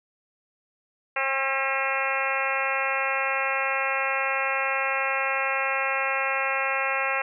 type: harmonic tone with a mistuned harmonic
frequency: 269 Hz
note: C4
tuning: 48 cents sharp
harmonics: 2 / 3 / 4 / 5 / 6 / 7 / 8 / 9 / 10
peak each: -32 / -32 / -32 / -32 / -32 / -32 / -32 / -32 / -32 dBFS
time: 1.16-7.22 s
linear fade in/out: 5 ms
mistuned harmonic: 7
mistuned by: +28 cents
effects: none